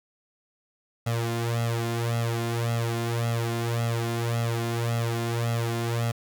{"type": "tone with flanger", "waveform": "sawtooth", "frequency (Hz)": 116.54, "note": "A#2", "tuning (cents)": 0, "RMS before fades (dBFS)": -27, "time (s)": [1.06, 6.12], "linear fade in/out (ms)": 10, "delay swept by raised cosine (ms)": [1.5, 2.9], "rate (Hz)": 1.8, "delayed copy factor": 0.95, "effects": ["8-bit"]}